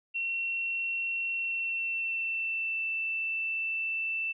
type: tone with pitch glide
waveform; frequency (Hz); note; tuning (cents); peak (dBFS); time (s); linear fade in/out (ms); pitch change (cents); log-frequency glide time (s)
sine; 2722 to 2663; F7 to E7; -45 to +17; -29; 0.14-4.33; 20; -38; 1.32-2.86
effects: none